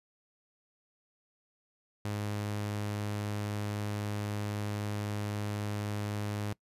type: tone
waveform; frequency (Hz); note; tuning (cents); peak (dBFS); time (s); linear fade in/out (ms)
sawtooth; 103.83; G#2; 0; -29; 2.05-6.53; 0
effects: noise-tail reverb RT60 0.1 s tail -23 dB re dry + resampled to 32000 Hz